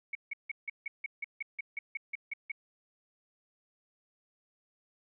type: tone bursts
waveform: sine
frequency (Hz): 2225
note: C#7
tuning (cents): +6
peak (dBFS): -33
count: 14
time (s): 0.13-2.518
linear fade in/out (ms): 5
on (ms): 22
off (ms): 160
effects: none